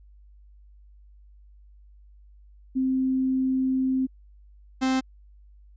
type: tone pair in turn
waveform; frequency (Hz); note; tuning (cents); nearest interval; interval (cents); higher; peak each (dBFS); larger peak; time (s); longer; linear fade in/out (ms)
sine / 45% pulse; 261.6 / 261.6; C4 / C4; 0 / 0; unison; 0; neither; -21; neither; 2.75-4.07 / 4.81-5.01; first; 20
effects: added 50 Hz sine -49 dBFS peak until 5.76 s + resampled to 16000 Hz